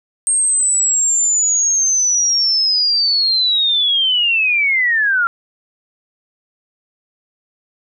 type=linear sweep; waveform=sine; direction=down; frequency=8580 to 1358 Hz; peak=-12 dBFS; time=0.27-5.27 s; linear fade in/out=0 ms; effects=none